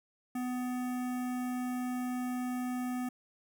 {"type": "tone with notch filter", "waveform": "square", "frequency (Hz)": 249.8, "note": "B3", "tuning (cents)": 20, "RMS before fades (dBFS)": -35, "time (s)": [0.35, 3.09], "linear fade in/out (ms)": 5, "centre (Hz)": 4100, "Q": 0.7, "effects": []}